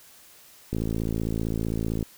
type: click train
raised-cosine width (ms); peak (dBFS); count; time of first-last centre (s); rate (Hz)
3; -15; 73; 0.73-2.027; 55.5
effects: white hiss -52 dBFS RMS until 2.17 s